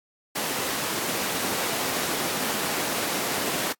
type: high-pass noise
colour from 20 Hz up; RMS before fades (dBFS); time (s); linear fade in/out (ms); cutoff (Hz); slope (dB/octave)
pink; -28; 0.35-3.73; 10; 240; 12
effects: noise-tail reverb RT60 0.1 s tail -26 dB re dry + AAC 64 kbps

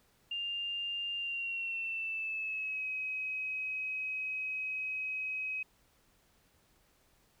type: tone with pitch glide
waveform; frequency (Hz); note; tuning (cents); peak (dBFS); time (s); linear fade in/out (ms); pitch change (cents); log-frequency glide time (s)
sine; 2800 to 2538; F7 to D#7; +4 to +34; -34; 0.31-5.63; 5; -170; 1.16-2.87
effects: pink hiss -69 dBFS RMS until 7.4 s

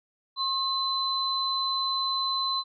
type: tone pair together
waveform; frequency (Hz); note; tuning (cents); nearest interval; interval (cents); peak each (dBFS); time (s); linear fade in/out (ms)
sine; 1070 / 4040; C6 / B7; +38 / +39; octave + major seventh; 2301; -29 / -27; 0.36-2.64; 50
effects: none

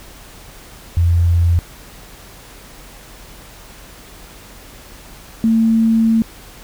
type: tone pair in turn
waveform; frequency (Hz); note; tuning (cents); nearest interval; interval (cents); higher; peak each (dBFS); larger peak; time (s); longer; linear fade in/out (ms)
sine; 85.6 / 225; F2 / A3; -34 / +39; octave + perfect fourth; 1673; second; -10; neither; 0.97-1.59 / 5.44-6.22; second; 0
effects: added 43 Hz sine -43 dBFS peak until 6.63 s + pink hiss -40 dBFS RMS until 6.63 s

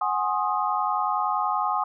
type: chord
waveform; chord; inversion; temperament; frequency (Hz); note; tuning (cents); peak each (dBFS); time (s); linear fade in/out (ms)
sine; Ab dominant seventh; third; equal with one note detuned; 740 / 830.6 / 1064.2 / 1244.5; Gb5 / Ab5 / C6 / Eb6; 0 / 0 / +29 / 0; -29 / -27 / -28 / -27; 0.01-1.84; 5
effects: none

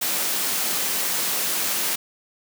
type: high-pass noise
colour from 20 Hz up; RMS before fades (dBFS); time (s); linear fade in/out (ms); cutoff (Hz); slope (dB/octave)
white; -24; 0.01-1.96; 10; 150; 96
effects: none

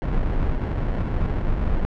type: noise with sample-and-hold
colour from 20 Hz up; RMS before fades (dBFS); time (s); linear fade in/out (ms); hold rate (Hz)
brown; -22; 0.02-1.85; 0; 1225
effects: low-pass 2000 Hz 12 dB/octave

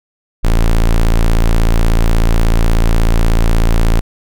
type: tone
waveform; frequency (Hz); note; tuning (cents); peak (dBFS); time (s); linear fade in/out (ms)
square; 28.22; A0; +45; -8; 0.43-4.01; 20
effects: none

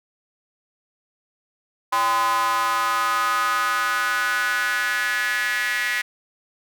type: tone with high-pass filter sweep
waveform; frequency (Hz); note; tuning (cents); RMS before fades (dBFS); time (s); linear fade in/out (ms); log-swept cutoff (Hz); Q
square; 113.7; A#2; -43; -22; 1.92-6.02; 10; 990 to 1900; 5.4
effects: none

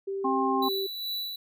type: tone with pitch glide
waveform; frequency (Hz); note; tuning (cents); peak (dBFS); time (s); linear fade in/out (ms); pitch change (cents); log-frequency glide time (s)
sine; 391.3 to 389; G4 to G4; -3 to -13; -29; 0.07-0.87; 10; -10; 0.2-0.75
type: harmonic tone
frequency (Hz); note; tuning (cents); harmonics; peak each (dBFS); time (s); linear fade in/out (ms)
266.2; C4; +30; 1 / 3 / 4; -28 / -29 / -28; 0.24-0.69; 10
type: tone with tremolo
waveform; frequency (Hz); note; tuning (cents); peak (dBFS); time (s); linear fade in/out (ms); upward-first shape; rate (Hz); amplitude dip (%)
square; 3951; B7; 0; -30; 0.62-1.36; 5; sine; 2.4; 45
effects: none

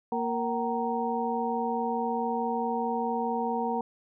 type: harmonic tone with a mistuned harmonic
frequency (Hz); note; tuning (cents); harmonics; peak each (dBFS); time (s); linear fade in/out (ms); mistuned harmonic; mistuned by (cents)
233.1; A#3; 0; 1 / 2 / 3 / 4; -32 / -32 / -32 / -32; 0.12-3.81; 2; 3; +140
effects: none

